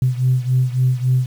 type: beating tone pair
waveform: sine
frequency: 126.6 / 130.2 Hz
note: B2 / C3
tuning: +43 / -8 cents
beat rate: 3.6 Hz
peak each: -15 / -18 dBFS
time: 0.02-1.26 s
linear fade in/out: 2 ms
effects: tanh soft clip ceiling -7 dBFS + 7-bit